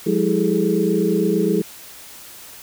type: tone cluster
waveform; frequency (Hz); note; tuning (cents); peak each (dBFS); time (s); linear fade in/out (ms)
sine; 177.5 / 205.2 / 326.2 / 404.2 / 432.4; F3 / G#3 / E4 / G#4 / A4; +28 / -21 / -18 / -47 / -30; -22; 0.06-1.62; 10
effects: white hiss -40 dBFS RMS until 2.62 s